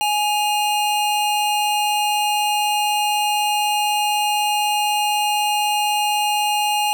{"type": "tone pair together", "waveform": "square", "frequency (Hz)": [836, 2812], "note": ["G#5", "F7"], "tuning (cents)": [11, 11], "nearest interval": "octave + major sixth", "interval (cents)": 2100, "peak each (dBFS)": [-19, -24], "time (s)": [0.01, 6.93], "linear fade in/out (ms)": 0, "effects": []}